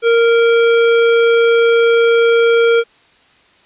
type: tone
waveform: square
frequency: 464.2 Hz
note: A#4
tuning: 7 cents flat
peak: -9 dBFS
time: 0.02-2.84 s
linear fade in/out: 50 ms
effects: white hiss -50 dBFS RMS until 3.65 s + resampled to 8000 Hz